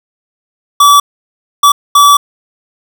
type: tone bursts at uneven times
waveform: square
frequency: 1151 Hz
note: D6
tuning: 35 cents flat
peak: -3 dBFS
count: 3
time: 0.8-1 / 1.63-1.72 / 1.95-2.17 s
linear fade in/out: 5 ms
effects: none